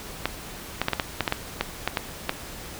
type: clicks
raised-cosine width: 0.3 ms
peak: -6 dBFS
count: 12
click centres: 0.256 / 0.816 / 0.884 / 0.933 / 0.998 / 1.207 / 1.278 / 1.324 / 1.61 / 1.876 / 1.972 / 2.294 s
effects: pink hiss -39 dBFS RMS until 2.79 s